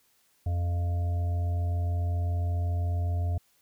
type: harmonic tone with a mistuned harmonic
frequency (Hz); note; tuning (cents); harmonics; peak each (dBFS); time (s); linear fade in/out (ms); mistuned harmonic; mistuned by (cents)
87.31; F2; 0; 1 / 3 / 5 / 7 / 8; -25 / -47 / -50 / -47 / -43; 0.46-3.38; 5; 5; -24
effects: white hiss -67 dBFS RMS until 3.61 s